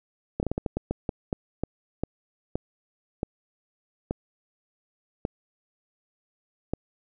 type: slowing click train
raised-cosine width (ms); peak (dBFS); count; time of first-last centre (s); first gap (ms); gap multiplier
2; -13; 17; 0.4-6.736; 29; 1.3
effects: none